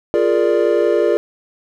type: chord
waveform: triangle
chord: Bb dominant seventh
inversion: second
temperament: equal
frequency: 349.2 / 415.3 / 466.2 / 587.3 Hz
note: F4 / Ab4 / Bb4 / D5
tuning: 0 / 0 / 0 / 0 cents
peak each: -16 dBFS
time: 0.14-1.17 s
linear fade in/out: 0 ms
effects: none